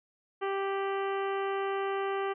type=harmonic tone with a mistuned harmonic; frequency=392 Hz; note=G4; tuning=in tune; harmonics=1 / 2 / 3 / 4 / 5 / 6 / 7 / 8; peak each=-31 / -36 / -37 / -43 / -44 / -49 / -49 / -50 dBFS; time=0.41-2.34 s; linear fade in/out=20 ms; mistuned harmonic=8; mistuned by=-41 cents; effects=none